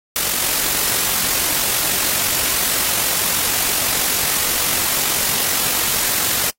white noise with amplitude modulation, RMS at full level -17 dBFS, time 0.16-6.5 s, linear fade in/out 0 ms, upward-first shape sine, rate 46.2 Hz, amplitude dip 35%, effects noise-tail reverb RT60 0.1 s tail -24 dB re dry + AAC 48 kbps

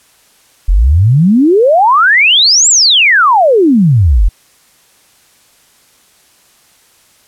sine exponential two-way sweep, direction up then down, 40.1 to 7830 to 40.1 Hz, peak -4 dBFS, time 0.68-4.29 s, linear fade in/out 10 ms, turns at 2.69 s, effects white hiss -48 dBFS RMS until 7.27 s + low-pass 12000 Hz 12 dB/octave

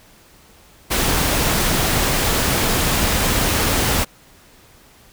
pink noise, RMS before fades -18 dBFS, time 0.9-4.05 s, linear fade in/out 20 ms, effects pink hiss -49 dBFS RMS until 5.12 s

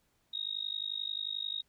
sine tone with amplitude modulation, 3752 Hz, A#7, 11 cents sharp, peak -30 dBFS, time 0.33-1.62 s, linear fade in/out 10 ms, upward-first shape sine, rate 51.3 Hz, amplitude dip 100%, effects pink hiss -74 dBFS RMS until 1.68 s

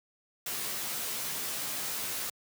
white noise with comb filter, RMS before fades -35 dBFS, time 0.46-2.3 s, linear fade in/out 5 ms, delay 14 ms, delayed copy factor +0.8, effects high-pass 100 Hz 12 dB/octave

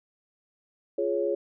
sine chord, Db major, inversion first, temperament just, 346.5 / 415.8 / 554.4 Hz, F4 / Ab4 / Db5, -14 / +2 / 0 cents, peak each -30 / -28 / -28 dBFS, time 0.98-1.35 s, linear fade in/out 5 ms, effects none

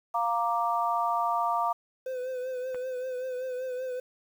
sine chord, Bb major, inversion second, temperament equal, 698.5 / 932.3 / 1174.7 Hz, F5 / Bb5 / D6, 0 / 0 / 0 cents, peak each -29 dBFS, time 0.14-1.73 s, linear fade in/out 10 ms
triangle tone with vibrato, 509 Hz, C5, 48 cents flat, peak -29 dBFS, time 2.06-4 s, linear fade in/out 5 ms, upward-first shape triangle, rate 5.2 Hz, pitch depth 49 cents each way
clicks, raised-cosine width 0.5 ms, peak -28 / -38 dBFS, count 2, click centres 2.746 / 2.756 s
effects 9-bit

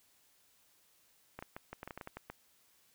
clicks, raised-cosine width 0.5 ms, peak -28 dBFS, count 12, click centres 1.39 / 1.425 / 1.565 / 1.73 / 1.831 / 1.876 / 1.908 / 1.976 / 2.012 / 2.074 / 2.17 / 2.3 s, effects white hiss -69 dBFS RMS until 2.94 s

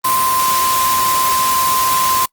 sine tone in noise, 1039 Hz, C6, 12 cents flat, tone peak -14 dBFS, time 0.04-2.26 s, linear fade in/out 10 ms, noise white, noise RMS -19 dBFS, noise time 0.04-2.26 s, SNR +2 dB, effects noise-tail reverb RT60 0.1 s tail -24 dB re dry + Opus 32 kbps

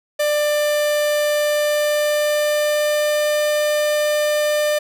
45% pulse tone with pitch glide, 594 to 598.5 Hz, D5 to D5, +20 to +33 cents, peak -16 dBFS, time 0.19-4.79 s, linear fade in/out 10 ms, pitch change +13 cents, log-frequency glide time 1.36-3.34 s, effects none

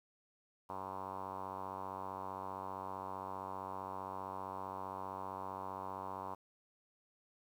5% pulse tone with low-pass filter, 95.3 Hz, G2, 48 cents flat, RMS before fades -44 dBFS, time 0.69-6.35 s, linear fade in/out 10 ms, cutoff 1000 Hz, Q 4.9, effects 11-bit

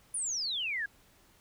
sine exponential sweep, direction down, 10010 to 1603 Hz, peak -31 dBFS, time 0.14-0.86 s, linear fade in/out 5 ms, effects pink hiss -63 dBFS RMS until 1.4 s

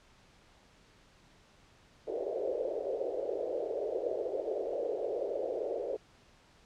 white band-pass noise, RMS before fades -35 dBFS, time 2.07-5.97 s, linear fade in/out 10 ms, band 380 to 590 Hz, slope 48 dB/octave, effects pink hiss -62 dBFS RMS until 6.65 s + low-pass 6000 Hz 12 dB/octave

